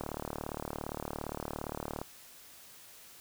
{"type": "click train", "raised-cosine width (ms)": 1, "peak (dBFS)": -22, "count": 76, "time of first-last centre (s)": [0.01, 2.015], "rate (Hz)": 37.4, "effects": ["white hiss -54 dBFS RMS until 3.2 s"]}